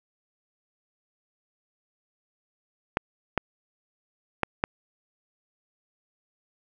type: clicks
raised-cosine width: 0.5 ms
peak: -7 dBFS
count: 4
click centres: 2.971 / 3.377 / 4.433 / 4.639 s
effects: none